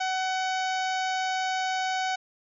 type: harmonic tone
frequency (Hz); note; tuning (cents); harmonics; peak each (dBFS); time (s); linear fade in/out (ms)
751; F#5; +26; 1 / 2 / 3 / 4 / 5 / 6 / 7 / 8 / 9; -27 / -33 / -37 / -39 / -41 / -43 / -44 / -45 / -46; 0-2.16; 10
effects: none